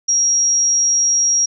sine tone, 5650 Hz, F8, 19 cents sharp, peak -12 dBFS, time 0.08-1.46 s, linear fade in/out 10 ms, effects none

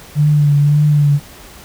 sine tone with vibrato, 146.83 Hz, D3, in tune, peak -8 dBFS, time 0.15-1.2 s, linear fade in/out 50 ms, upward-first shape triangle, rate 1.8 Hz, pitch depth 41 cents each way, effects pink hiss -38 dBFS RMS until 1.64 s

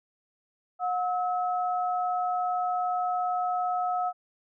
sine tone pair together, 724.5 / 1291 Hz, F#5 / E6, -37 / -37 cents, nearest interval minor seventh, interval 1000 cents, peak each -26 / -32 dBFS, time 0.79-4.13 s, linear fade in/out 50 ms, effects none

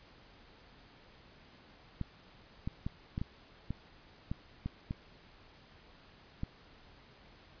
clicks, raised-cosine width 5 ms, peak -23 dBFS, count 10, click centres 2.013 / 2.675 / 2.865 / 3.179 / 3.215 / 3.706 / 4.315 / 4.66 / 4.909 / 6.434 s, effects pink hiss -59 dBFS RMS until 7.6 s + resampled to 11025 Hz

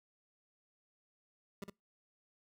25% pulse tone with echo, 198.4 Hz, G3, 21 cents sharp, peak -37 dBFS, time 1.62-1.64 s, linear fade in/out 2 ms, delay 59 ms, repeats 1, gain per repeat -4 dB, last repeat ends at 1.699 s, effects noise-tail reverb RT60 0.2 s tail -25 dB re dry

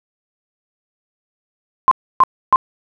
sine tone bursts, 1046.5 Hz, C6, in tune, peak -6 dBFS, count 3, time 1.88-2.559 s, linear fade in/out 0 ms, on 33 ms, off 290 ms, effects none

